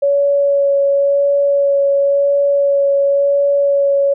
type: tone with vibrato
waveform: sine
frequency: 562 Hz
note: C#5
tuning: 24 cents sharp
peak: -10 dBFS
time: 0.02-4.14 s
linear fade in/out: 10 ms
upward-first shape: sine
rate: 0.94 Hz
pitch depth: 11 cents each way
effects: none